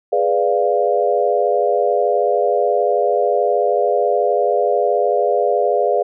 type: chord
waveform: sine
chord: G# diminished seventh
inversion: none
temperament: equal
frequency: 415.3 / 493.9 / 587.3 / 698.5 Hz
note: G#4 / B4 / D5 / F5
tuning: 0 / 0 / 0 / 0 cents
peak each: -19 dBFS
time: 0.12-6.03 s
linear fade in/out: 10 ms
effects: none